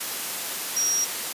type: tone in noise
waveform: sine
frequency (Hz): 5680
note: F8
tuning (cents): +28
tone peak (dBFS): -21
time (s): 0.76-1.05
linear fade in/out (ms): 10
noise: white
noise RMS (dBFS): -30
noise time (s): 0-1.33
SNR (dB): +6
effects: high-pass 200 Hz 12 dB/octave + resampled to 32000 Hz